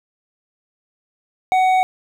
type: tone with hard clipping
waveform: sine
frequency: 747 Hz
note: F#5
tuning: 16 cents sharp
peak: -14 dBFS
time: 1.52-1.83 s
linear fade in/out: 0 ms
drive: 7 dB
effects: none